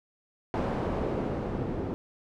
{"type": "noise with low-pass filter sweep", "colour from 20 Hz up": "white", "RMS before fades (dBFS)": -31, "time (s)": [0.54, 1.94], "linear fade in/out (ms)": 0, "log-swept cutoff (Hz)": [620, 340], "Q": 0.81, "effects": []}